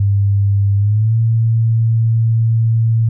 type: tone with pitch glide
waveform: sine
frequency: 100 to 113.55 Hz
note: G2 to A#2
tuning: +35 to -45 cents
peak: -10 dBFS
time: 0-3.09 s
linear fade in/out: 5 ms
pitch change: +220 cents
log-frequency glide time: 0.77-1.15 s
effects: none